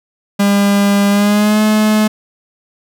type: tone with pitch glide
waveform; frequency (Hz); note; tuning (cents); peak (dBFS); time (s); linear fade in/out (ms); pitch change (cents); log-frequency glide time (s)
45% pulse; 201.2 to 214.4; G3 to A3; +45 to -45; -9; 0.39-2.08; 10; +110; 1.09-1.62
effects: none